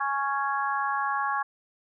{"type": "harmonic tone", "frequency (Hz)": 277.2, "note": "C#4", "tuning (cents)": 0, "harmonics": [3, 4, 5, 6], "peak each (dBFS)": [-30, -28, -35, -32], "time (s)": [0, 1.43], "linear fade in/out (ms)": 10, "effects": []}